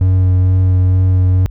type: tone with vibrato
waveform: triangle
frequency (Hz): 92.5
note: F#2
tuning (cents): 0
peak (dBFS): -6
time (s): 0.01-1.46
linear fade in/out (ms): 0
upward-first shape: sine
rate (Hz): 2.2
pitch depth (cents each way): 12
effects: added 50 Hz sine -28 dBFS peak until 1.5 s